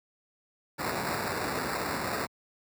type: noise with sample-and-hold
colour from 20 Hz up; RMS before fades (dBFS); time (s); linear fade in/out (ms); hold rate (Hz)
blue; -32; 0.78-2.27; 20; 3150
effects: high-pass 80 Hz 12 dB/octave